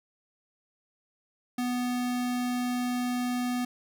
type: tone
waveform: square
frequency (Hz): 246.9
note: B3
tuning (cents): 0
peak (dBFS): -28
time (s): 1.58-3.65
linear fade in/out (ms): 5
effects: none